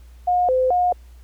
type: tone with vibrato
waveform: sine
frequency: 607 Hz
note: D#5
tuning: 43 cents flat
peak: -15 dBFS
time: 0.27-0.93 s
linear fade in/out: 10 ms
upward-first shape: square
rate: 2.3 Hz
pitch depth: 290 cents each way
effects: added 60 Hz sine -41 dBFS peak until 1.23 s + pink hiss -58 dBFS RMS until 1.23 s